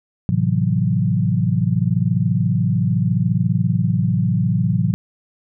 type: chord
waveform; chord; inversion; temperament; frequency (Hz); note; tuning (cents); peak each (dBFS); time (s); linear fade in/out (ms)
sine; F# half-diminished seventh; first; equal; 110 / 130.81 / 164.81 / 185; A2 / C3 / E3 / F#3; 0 / 0 / 0 / 0; -20 / -21 / -20 / -21; 0.29-4.94; 0
effects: none